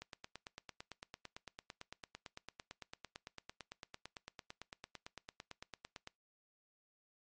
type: click train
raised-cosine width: 0.2 ms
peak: -29 dBFS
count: 55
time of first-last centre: 0.02-6.074 s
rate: 8.92 Hz
effects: noise-tail reverb RT60 0.2 s tail -23 dB re dry + MP3 48 kbps